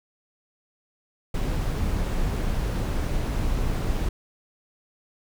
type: noise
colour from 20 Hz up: brown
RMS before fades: -25 dBFS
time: 1.34-4.09 s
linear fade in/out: 5 ms
effects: none